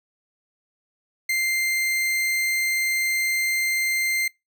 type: tone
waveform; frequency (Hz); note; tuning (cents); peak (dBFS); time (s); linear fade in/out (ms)
40% pulse; 2093; C7; 0; -20; 1.29-4.28; 5
effects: noise-tail reverb RT60 0.2 s tail -24 dB re dry